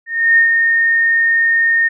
sine tone with ADSR envelope, 1836 Hz, A#6, 27 cents flat, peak -6 dBFS, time 0.06-1.89 s, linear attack 310 ms, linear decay 110 ms, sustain -4 dB, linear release 18 ms, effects none

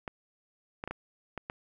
clicks, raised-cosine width 0.5 ms, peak -21 dBFS, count 6, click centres 0.078 / 0.839 / 0.876 / 0.91 / 1.377 / 1.499 s, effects 10-bit

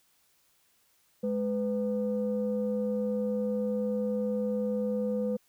sine tone pair together, 210.1 / 500.3 Hz, G#3 / B4, +20 / +22 cents, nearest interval octave + minor third, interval 1502 cents, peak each -29 / -29 dBFS, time 1.23-5.37 s, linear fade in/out 10 ms, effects tanh soft clip ceiling -21 dBFS + white hiss -68 dBFS RMS until 5.48 s

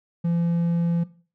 triangle tone, 170 Hz, F3, 46 cents flat, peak -18 dBFS, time 0.24-1.04 s, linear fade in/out 10 ms, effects noise-tail reverb RT60 0.4 s tail -17 dB re dry

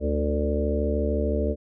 harmonic tone with a mistuned harmonic, 73.42 Hz, D2, in tune, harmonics 1 / 3 / 4 / 5 / 6 / 7 / 8, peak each -25 / -30 / -32 / -34 / -29 / -37 / -30 dBFS, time 0-1.56 s, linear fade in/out 50 ms, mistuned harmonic 6, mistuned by +29 cents, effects none

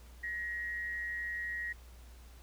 sine tone with amplitude modulation, 1896 Hz, A#6, 29 cents sharp, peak -33 dBFS, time 0.23-1.73 s, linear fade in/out 10 ms, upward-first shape sine, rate 180 Hz, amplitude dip 50%, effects added 60 Hz sine -51 dBFS peak until 2.42 s + pink hiss -61 dBFS RMS until 2.42 s

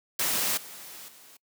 white noise with level steps, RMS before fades -27 / -44 / -52 dBFS, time 0.19-1.37 s, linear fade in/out 5 ms, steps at 0.57 / 1.08 s, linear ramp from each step 5 ms, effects noise-tail reverb RT60 0.1 s tail -25 dB re dry + high-pass 150 Hz 12 dB/octave

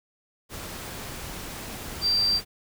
sine tone in noise, 4699 Hz, D8, in tune, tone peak -20 dBFS, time 2.01-2.41 s, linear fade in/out 50 ms, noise pink, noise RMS -37 dBFS, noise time 0.49-2.45 s, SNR +14 dB, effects none

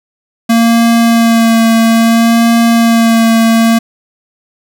square tone with vibrato, 229.3 Hz, A#3, 28 cents flat, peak -6 dBFS, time 0.49-3.79 s, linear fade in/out 10 ms, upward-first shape sine, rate 0.6 Hz, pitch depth 19 cents each way, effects none

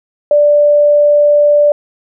sine tone, 587.3 Hz, D5, in tune, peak -5 dBFS, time 0.31-1.72 s, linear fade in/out 2 ms, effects none

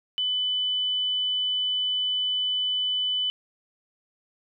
sine tone, 3000 Hz, F#7, 23 cents sharp, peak -23 dBFS, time 0.18-3.3 s, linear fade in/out 0 ms, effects none

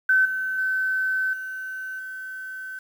sine tone with level steps, 1528 Hz, G6, 45 cents flat, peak -15 / -24 / -21 / -30 / -32 dBFS, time 0.09-2.79 s, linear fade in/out 5 ms, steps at 0.25 / 0.58 / 1.33 / 1.99 s, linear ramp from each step 5 ms, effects 8-bit

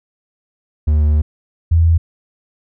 triangle / sine tone pair in turn, 75.4 / 82.94 Hz, D2 / E2, +46 / +11 cents, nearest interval major second, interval 165 cents, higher second, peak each -8 dBFS, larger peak neither, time 0.87-1.22 / 1.71-1.98 s, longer first, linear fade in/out 10 ms, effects none

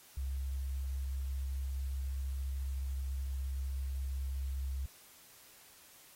sine tone, 67 Hz, C2, 42 cents sharp, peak -34 dBFS, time 0.17-4.86 s, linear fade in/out 5 ms, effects white hiss -59 dBFS RMS until 6.15 s + AAC 48 kbps

